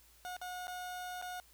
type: tone with dropouts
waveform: 30% pulse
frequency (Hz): 725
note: F#5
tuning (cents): -35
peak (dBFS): -38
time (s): 0.25-1.4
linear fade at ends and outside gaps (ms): 0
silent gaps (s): 0.366-0.415 / 0.67-0.68 / 1.215-1.224
effects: added 57 Hz sine -66 dBFS peak until 1.53 s + white hiss -64 dBFS RMS until 1.53 s